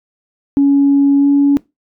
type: tone with pitch glide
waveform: sine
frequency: 280 to 282.6 Hz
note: C#4 to C#4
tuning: +18 to +34 cents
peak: -6 dBFS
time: 0.57-1.57 s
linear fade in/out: 0 ms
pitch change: +16 cents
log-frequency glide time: 1.18-1.27 s
effects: noise-tail reverb RT60 0.2 s tail -21 dB re dry + tanh soft clip ceiling -3 dBFS